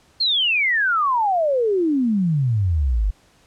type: exponential sweep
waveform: sine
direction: down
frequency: 4332 to 46.25 Hz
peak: -16 dBFS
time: 0.2-3.11 s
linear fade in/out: 10 ms
effects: pink hiss -56 dBFS RMS until 3.46 s + low-pass 9000 Hz 12 dB/octave